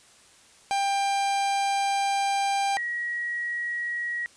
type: tone pair in turn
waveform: 45% pulse / sine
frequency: 794 / 1907.1 Hz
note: G5 / A#6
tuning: +22 / +39 cents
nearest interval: octave + minor third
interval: 1517 cents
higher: second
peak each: -23 / -27 dBFS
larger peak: first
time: 0.71-2.77 / 2.77-4.26 s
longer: first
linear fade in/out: 0 ms
effects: white hiss -55 dBFS RMS until 4.36 s + resampled to 22050 Hz